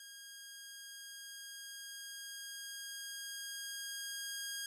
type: tone with level ramp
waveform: 10% pulse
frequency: 1627 Hz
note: G#6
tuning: 36 cents flat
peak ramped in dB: -42 to -31 dBFS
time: 0-4.66 s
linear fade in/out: 2 ms
effects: none